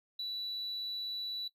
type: tone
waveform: triangle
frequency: 3948 Hz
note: B7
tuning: 1 cent flat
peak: -33 dBFS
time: 0.19-1.48 s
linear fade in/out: 5 ms
effects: noise-tail reverb RT60 0.1 s tail -19 dB re dry + tanh soft clip ceiling -32 dBFS